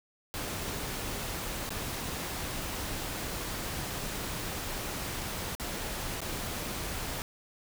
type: noise with dropouts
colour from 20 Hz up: pink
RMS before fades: -36 dBFS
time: 0.34-7.22 s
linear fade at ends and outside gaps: 0 ms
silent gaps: 1.692-1.705 / 5.551-5.598 / 6.205-6.216 s
effects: none